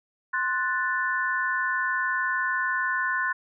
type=chord; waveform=sine; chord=F# diminished; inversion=second; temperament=equal; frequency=1046.5 / 1480 / 1760 Hz; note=C6 / F#6 / A6; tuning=0 / 0 / 0 cents; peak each=-29 / -27 / -28 dBFS; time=0.33-3.33 s; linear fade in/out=10 ms; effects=none